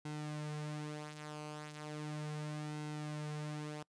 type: tone with flanger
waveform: sawtooth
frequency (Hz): 150.9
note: D3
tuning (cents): +47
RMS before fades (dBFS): -43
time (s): 0.05-3.83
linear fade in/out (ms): 5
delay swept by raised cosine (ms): 1.7 to 7.2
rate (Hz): 0.36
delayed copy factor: -0.55
effects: noise-tail reverb RT60 0.1 s tail -25 dB re dry + resampled to 22050 Hz